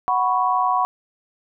sine chord, F# suspended fourth, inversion none, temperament equal, 740 / 987.8 / 1108.7 Hz, F#5 / B5 / C#6, 0 / 0 / 0 cents, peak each -21 dBFS, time 0.08-0.85 s, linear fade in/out 0 ms, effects none

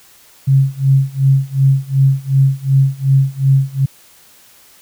sine tone with tremolo, 135.7 Hz, C#3, 36 cents flat, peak -6 dBFS, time 0.47-3.86 s, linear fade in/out 10 ms, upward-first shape sine, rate 2.7 Hz, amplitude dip 95%, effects white hiss -46 dBFS RMS until 4.81 s

